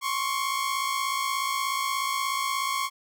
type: tone pair together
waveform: sawtooth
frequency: 1062.3 / 1119 Hz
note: C6 / C#6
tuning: +26 / +16 cents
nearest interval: minor second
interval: 90 cents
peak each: -25 dBFS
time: 0.01-2.9 s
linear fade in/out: 50 ms
effects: none